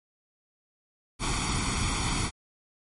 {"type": "noise with comb filter", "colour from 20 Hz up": "pink", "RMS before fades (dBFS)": -28, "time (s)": [1.19, 2.31], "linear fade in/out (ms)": 50, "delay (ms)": 0.88, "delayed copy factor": 0.8, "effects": ["MP3 48 kbps"]}